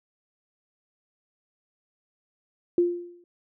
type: tone with exponential decay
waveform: sine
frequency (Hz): 349.2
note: F4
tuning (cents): 0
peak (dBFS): -15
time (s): 2.78-3.24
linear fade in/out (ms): 2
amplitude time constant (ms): 100
effects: none